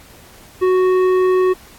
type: tone with tanh clipping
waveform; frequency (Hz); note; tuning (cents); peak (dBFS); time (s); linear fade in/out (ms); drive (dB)
sine; 370; F#4; 0; -13; 0.61-1.54; 20; 11
effects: pink hiss -44 dBFS RMS until 1.78 s + AAC 64 kbps